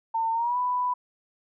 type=tone with pitch glide; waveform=sine; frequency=904 to 991.5 Hz; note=A5 to B5; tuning=+47 to +7 cents; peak=-23 dBFS; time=0.14-0.94 s; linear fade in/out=10 ms; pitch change=+160 cents; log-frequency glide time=0.33-0.57 s; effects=none